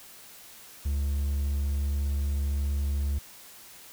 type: tone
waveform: triangle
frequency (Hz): 70.8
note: C#2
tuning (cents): +37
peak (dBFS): -23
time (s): 0.85-3.19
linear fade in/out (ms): 10
effects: white hiss -49 dBFS RMS until 3.92 s